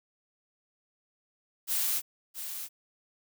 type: noise with echo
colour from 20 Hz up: blue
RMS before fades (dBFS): -29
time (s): 1.67-2.02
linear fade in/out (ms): 50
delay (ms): 670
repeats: 1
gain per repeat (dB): -9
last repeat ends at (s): 2.69
effects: none